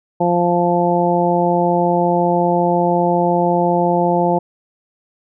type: harmonic tone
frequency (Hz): 174.5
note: F3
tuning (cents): -1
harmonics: 1 / 2 / 3 / 4 / 5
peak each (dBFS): -19 / -19 / -19 / -19 / -19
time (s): 0.2-4.39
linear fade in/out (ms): 10
effects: none